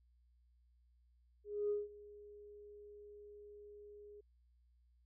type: tone with ADSR envelope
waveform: sine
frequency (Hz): 413.7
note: G#4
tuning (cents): -7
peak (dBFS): -32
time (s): 1.44-4.21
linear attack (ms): 260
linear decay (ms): 180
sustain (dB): -21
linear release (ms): 9
effects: tanh soft clip ceiling -28 dBFS + added 60 Hz sine -68 dBFS peak until 5.05 s